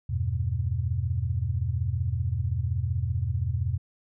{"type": "chord", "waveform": "sine", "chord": "E minor", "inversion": "none", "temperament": "equal", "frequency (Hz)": [82.41, 98, 123.47], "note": ["E2", "G2", "B2"], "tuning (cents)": [0, 0, 0], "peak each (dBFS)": -29, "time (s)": [0.09, 3.78], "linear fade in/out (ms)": 10, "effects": []}